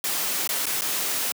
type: noise with dropouts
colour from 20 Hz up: white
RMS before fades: -26 dBFS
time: 0.04-1.32 s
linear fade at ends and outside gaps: 1 ms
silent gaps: 0.474-0.491 / 0.657-0.666 / 0.81-0.819 s
effects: high-pass 200 Hz 12 dB/octave